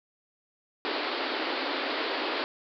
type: band-pass noise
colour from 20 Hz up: pink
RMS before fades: -31 dBFS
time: 0.85-2.44 s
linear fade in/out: 0 ms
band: 260 to 4800 Hz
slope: 96 dB/octave
effects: none